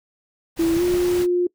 pink noise, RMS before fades -32 dBFS, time 0.56-1.27 s, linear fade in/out 50 ms
sine tone with pitch glide, 331.2 to 355 Hz, E4 to F4, +8 to +28 cents, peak -16 dBFS, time 0.59-1.47 s, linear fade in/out 5 ms, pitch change +120 cents, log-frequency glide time 0.75-0.83 s
clicks, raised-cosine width 5 ms, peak -18 dBFS, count 2, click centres 0.768 / 0.941 s
effects noise-tail reverb RT60 0.1 s tail -23 dB re dry

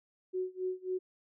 sine tone with tremolo, 370 Hz, F#4, in tune, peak -30 dBFS, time 0.33-0.99 s, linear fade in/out 20 ms, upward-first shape sine, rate 3.7 Hz, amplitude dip 95%, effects none

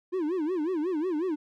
triangle tone with vibrato, 335.3 Hz, E4, 30 cents sharp, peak -24 dBFS, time 0.12-1.36 s, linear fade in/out 20 ms, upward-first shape sine, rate 5.5 Hz, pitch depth 220 cents each way, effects none

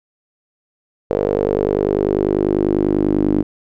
sawtooth tone with band-pass filter sweep, 50.1 Hz, G1, 38 cents sharp, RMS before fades -17 dBFS, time 1.1-3.43 s, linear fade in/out 10 ms, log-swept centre 480 to 300 Hz, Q 4.4, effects none

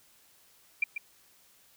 sine tone with echo, 2374 Hz, D7, 18 cents sharp, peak -22 dBFS, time 0.82-0.84 s, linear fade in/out 5 ms, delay 140 ms, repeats 1, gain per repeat -9 dB, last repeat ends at 0.98 s, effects white hiss -62 dBFS RMS until 1.76 s

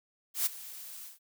blue noise with ADSR envelope, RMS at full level -27 dBFS, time 0.34-1.19 s, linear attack 120 ms, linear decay 16 ms, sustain -18 dB, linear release 150 ms, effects none

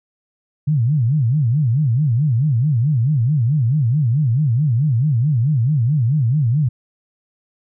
sine tone with vibrato, 132.5 Hz, C3, 22 cents sharp, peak -13 dBFS, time 0.67-6.69 s, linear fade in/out 10 ms, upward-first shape sine, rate 4.6 Hz, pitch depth 290 cents each way, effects none

